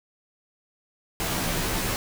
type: noise with comb filter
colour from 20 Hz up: pink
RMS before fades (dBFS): -27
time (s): 1.2-1.96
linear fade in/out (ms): 0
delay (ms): 14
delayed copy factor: -0.8
effects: none